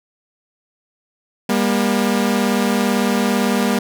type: tone pair together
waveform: sawtooth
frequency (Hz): 200.5 / 238.4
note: G3 / A#3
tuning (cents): +39 / +39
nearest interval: minor third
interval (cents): 300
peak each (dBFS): -14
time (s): 1.49-3.79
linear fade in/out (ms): 5
effects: none